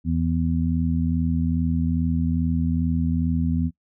harmonic tone, 82.41 Hz, E2, in tune, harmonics 1 / 2 / 3, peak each -24 / -24 / -24 dBFS, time 0.04-3.71 s, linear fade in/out 50 ms, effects noise-tail reverb RT60 0.1 s tail -21 dB re dry

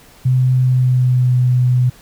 sine tone with pitch glide, 128.1 to 125.25 Hz, C3 to B2, -36 to +25 cents, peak -10 dBFS, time 0.25-1.9 s, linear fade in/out 10 ms, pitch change -39 cents, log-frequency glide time 0.55-1.37 s, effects pink hiss -45 dBFS RMS until 2.01 s

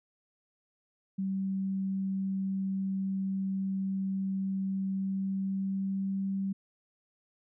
sine tone with pitch glide, 192.6 to 194.39 Hz, G3 to G3, -30 to -14 cents, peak -29 dBFS, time 1.18-6.53 s, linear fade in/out 10 ms, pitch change +16 cents, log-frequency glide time 4.98-6.29 s, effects none

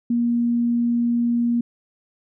sine tone, 237.1 Hz, A#3, 30 cents sharp, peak -17 dBFS, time 0.1-1.61 s, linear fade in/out 5 ms, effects none

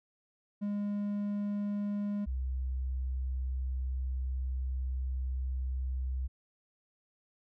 triangle / sine tone pair in turn, 204.7 / 64.48 Hz, G#3 / C2, -25 / -25 cents, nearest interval octave + minor sixth, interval 2000 cents, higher first, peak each -29 / -31 dBFS, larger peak first, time 0.61-2.26 / 2.26-6.28 s, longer second, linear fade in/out 20 ms, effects none

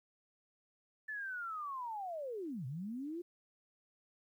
sine linear two-way sweep, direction down then up, 1760 to 119.7 to 357.9 Hz, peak -39 dBFS, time 1.08-3.22 s, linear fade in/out 10 ms, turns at 2.66 s, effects 12-bit

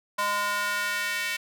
square tone with high-pass filter sweep, 205.1 Hz, G#3, 21 cents flat, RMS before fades -28 dBFS, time 0.18-1.37 s, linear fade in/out 10 ms, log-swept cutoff 980 to 2100 Hz, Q 2.3, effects none

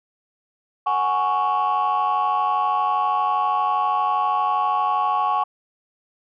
sine chord, F# suspended second, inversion none, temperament just, 740 / 832.5 / 1110 Hz, F#5 / G#5 / C#6, 0 / +4 / +2 cents, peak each -23 / -21 / -19 dBFS, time 0.86-5.44 s, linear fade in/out 10 ms, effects tanh soft clip ceiling -14 dBFS

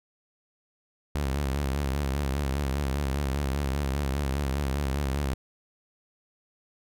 sawtooth tone with vibrato, 69.4 Hz, C#2, 3 cents sharp, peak -22 dBFS, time 1.15-5.34 s, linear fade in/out 0 ms, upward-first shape sine, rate 5 Hz, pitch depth 93 cents each way, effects none

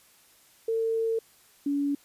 sine tone pair in turn, 451.2 / 284.2 Hz, A4 / C#4, +44 / +43 cents, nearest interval minor sixth, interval 801 cents, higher first, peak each -24 dBFS, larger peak neither, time 0.68-1.19 / 1.66-1.95 s, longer first, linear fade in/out 5 ms, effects white hiss -59 dBFS RMS until 2.04 s + resampled to 32000 Hz

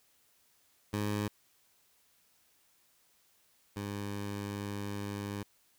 15% pulse tone pair in turn, 103.83 / 101.4 Hz, G#2 / G#2, 0 / -41 cents, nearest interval unison, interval 41 cents, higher first, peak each -25 / -30 dBFS, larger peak first, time 0.93-1.28 / 3.76-5.43 s, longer second, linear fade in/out 5 ms, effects white hiss -69 dBFS RMS until 5.78 s

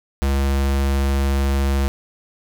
square tone, 68.7 Hz, C#2, 15 cents flat, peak -17 dBFS, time 0.22-1.88 s, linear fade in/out 0 ms, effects none

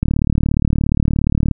click train, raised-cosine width 5 ms, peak -3 dBFS, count 56, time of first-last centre 0.03-1.512 s, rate 37.1 Hz, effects none

